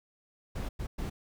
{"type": "noise bursts at uneven times", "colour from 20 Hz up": "brown", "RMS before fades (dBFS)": -35, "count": 3, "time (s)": [[0.55, 0.69], [0.79, 0.87], [0.98, 1.1]], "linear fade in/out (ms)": 10, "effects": []}